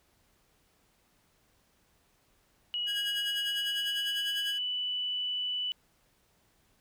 sine tone with pitch glide, 2913 to 2976 Hz, F#7 to F#7, -28 to +9 cents, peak -30 dBFS, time 2.74-5.72 s, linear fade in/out 0 ms, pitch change +37 cents, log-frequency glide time 3.21-4.38 s
sawtooth tone with tremolo, 1642 Hz, G#6, 20 cents flat, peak -30 dBFS, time 2.86-4.59 s, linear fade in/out 50 ms, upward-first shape sine, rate 10 Hz, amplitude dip 70%
effects pink hiss -69 dBFS RMS until 6.8 s

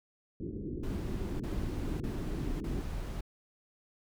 white low-pass noise, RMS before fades -39 dBFS, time 0.4-2.81 s, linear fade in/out 0 ms, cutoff 390 Hz, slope 48 dB/octave
brown noise bursts, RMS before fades -37 dBFS, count 4, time 0.83-3.209 s, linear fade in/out 5 ms, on 570 ms, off 33 ms
effects none

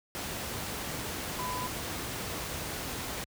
sine tone in noise, 1000 Hz, B5, 21 cents sharp, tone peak -34 dBFS, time 1.39-1.67 s, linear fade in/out 0 ms, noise pink, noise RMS -36 dBFS, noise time 0.15-3.24 s, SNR -1 dB, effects high-pass 60 Hz 12 dB/octave

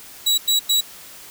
sawtooth tone bursts, 3897 Hz, B7, 24 cents flat, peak -12 dBFS, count 3, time 0.26-0.81 s, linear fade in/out 10 ms, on 120 ms, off 95 ms, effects white hiss -41 dBFS RMS until 1.3 s

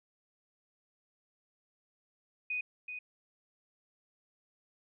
sine tone with echo, 2489 Hz, D#7, in tune, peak -32 dBFS, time 2.5-2.61 s, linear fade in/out 5 ms, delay 380 ms, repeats 1, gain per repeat -7 dB, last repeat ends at 2.99 s, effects none

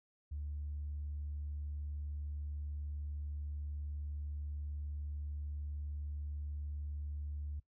sine tone, 73.42 Hz, D2, in tune, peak -38 dBFS, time 0.31-7.6 s, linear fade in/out 10 ms, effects noise-tail reverb RT60 0.1 s tail -19 dB re dry + tanh soft clip ceiling -34 dBFS

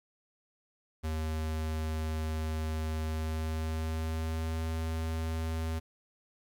square tone with pitch glide, 78.8 to 80.69 Hz, D#2 to E2, +23 to -36 cents, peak -32 dBFS, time 1.03-5.8 s, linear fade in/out 20 ms, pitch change +41 cents, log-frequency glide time 3.02-4.62 s, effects 11-bit

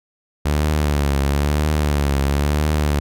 sawtooth tone with vibrato, 72.7 Hz, D2, 17 cents flat, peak -12 dBFS, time 0.45-3 s, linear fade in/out 10 ms, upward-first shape triangle, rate 1 Hz, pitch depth 96 cents each way, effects none

